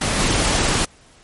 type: noise with level steps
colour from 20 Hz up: pink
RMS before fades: -20 / -18 dBFS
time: 0.01-0.85 s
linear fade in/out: 5 ms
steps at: 0.19 s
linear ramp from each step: 10 ms
effects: pink hiss -50 dBFS RMS until 1.23 s + MP3 48 kbps